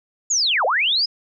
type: linear two-way sweep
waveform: sine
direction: down then up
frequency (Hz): 7040 to 465.1 to 5150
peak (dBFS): -16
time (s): 0.3-1.06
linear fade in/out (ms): 10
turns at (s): 0.65
effects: none